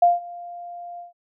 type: tone with ADSR envelope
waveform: sine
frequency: 698.5 Hz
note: F5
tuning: in tune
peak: -10 dBFS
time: 0.02-1.13 s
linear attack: 6 ms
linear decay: 170 ms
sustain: -23 dB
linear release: 140 ms
effects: none